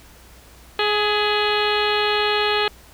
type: harmonic tone with a mistuned harmonic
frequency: 419.1 Hz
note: G#4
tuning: 16 cents sharp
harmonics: 1 / 2 / 3 / 4 / 5 / 6 / 7 / 8 / 9 / 10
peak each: -22 / -25 / -26 / -27 / -31 / -27 / -28 / -28 / -33 / -30 dBFS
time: 0.79-2.68 s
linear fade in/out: 2 ms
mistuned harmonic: 5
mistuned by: -50 cents
effects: added 60 Hz sine -48 dBFS peak until 2.93 s + pink hiss -48 dBFS RMS until 2.93 s